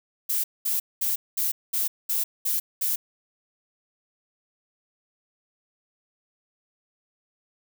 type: noise bursts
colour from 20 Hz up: violet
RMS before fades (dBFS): -25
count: 8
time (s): 0.29-2.96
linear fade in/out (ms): 10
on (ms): 150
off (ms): 210
effects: none